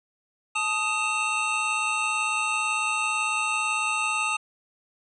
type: tone cluster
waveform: square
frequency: 868 / 1248 / 2598 / 2716 Hz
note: A5 / D#6 / E7 / F7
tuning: -24 / +5 / -26 / -49 cents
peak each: -33 / -29 / -33 / -28 dBFS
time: 0.55-4.37 s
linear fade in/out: 10 ms
effects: resampled to 22050 Hz